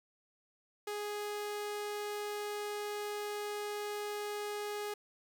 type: tone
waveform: sawtooth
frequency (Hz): 415.3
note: G#4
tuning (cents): 0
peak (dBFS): -33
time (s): 0.87-4.94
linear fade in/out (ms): 5
effects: 10-bit